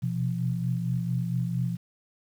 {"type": "tone cluster", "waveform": "sine", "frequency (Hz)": [124.8, 129.2, 172.3], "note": ["B2", "C3", "F3"], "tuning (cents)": [19, -21, -23], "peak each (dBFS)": [-28, -35, -29], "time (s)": [0.02, 1.77], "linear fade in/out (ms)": 20, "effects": ["9-bit"]}